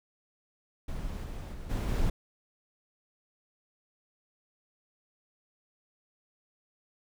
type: noise with level steps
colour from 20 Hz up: brown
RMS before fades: -36 / -38 / -41 / -30 / -28 dBFS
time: 0.88-2.1 s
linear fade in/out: 5 ms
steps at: 1.23 / 1.52 / 1.69 / 1.87 s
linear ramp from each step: 20 ms
effects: none